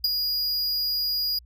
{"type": "tone with ADSR envelope", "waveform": "square", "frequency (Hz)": 4881, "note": "D#8", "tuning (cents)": -34, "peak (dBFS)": -18, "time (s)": [0.04, 1.39], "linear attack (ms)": 5, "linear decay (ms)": 25, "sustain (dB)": -6, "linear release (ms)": 7, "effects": ["added 60 Hz sine -48 dBFS peak until 1.45 s"]}